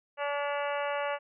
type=harmonic tone with a mistuned harmonic; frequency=286.9 Hz; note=D4; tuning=40 cents flat; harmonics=2 / 3 / 4 / 5 / 6 / 7 / 8 / 9 / 10; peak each=-32 / -36 / -38 / -40 / -42 / -43 / -44 / -45 / -46 dBFS; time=0.17-1.19 s; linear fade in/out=50 ms; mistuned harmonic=9; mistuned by=+58 cents; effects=none